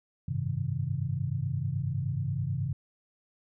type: tone cluster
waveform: sine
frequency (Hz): 96 / 105.4 / 132.4 / 159.2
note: G2 / G#2 / C3 / D#3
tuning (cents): -36 / +26 / +21 / +40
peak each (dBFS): -35 / -36 / -31 / -35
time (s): 0.28-2.73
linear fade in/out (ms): 5
effects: none